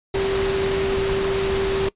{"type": "tone in noise", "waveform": "sine", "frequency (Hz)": 389.2, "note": "G4", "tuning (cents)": -12, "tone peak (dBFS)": -20, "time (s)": [0.14, 1.89], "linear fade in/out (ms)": 5, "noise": "pink", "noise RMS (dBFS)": -26, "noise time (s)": [0.14, 1.89], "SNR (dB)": 3, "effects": ["noise-tail reverb RT60 0.1 s tail -21 dB re dry", "resampled to 8000 Hz"]}